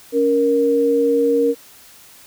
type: tone pair together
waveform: sine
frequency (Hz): 280 / 469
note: C#4 / A#4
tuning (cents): +18 / +11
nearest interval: major sixth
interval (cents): 893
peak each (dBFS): -19 / -14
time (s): 0.12-1.55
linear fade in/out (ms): 50
effects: white hiss -45 dBFS RMS until 2.26 s